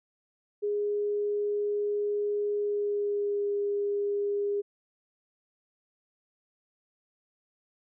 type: tone with pitch glide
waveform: sine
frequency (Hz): 412.9 to 406.7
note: G#4 to G#4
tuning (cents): -10 to -36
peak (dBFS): -26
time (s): 0.62-4.62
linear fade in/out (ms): 20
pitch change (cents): -26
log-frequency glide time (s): 2.57-3.51
effects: none